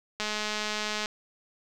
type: click train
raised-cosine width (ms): 0.2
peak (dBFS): -14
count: 183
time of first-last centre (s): 0.2-1.058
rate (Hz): 212
effects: none